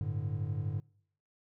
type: chord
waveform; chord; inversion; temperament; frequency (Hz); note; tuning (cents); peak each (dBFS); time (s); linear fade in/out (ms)
triangle; G suspended second; none; equal; 98 / 110 / 146.83; G2 / A2 / D3; 0 / 0 / 0; -34 / -34 / -35; 0.01-0.8; 0
effects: noise-tail reverb RT60 0.7 s tail -26 dB re dry